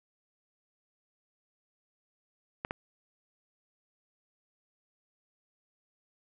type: clicks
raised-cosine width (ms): 0.5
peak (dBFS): -18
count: 2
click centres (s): 2.649 / 2.709
effects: none